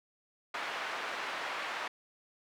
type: band-pass noise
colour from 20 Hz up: pink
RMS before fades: -38 dBFS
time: 0.54-1.88 s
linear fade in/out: 5 ms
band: 840 to 2500 Hz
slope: 12 dB/octave
effects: none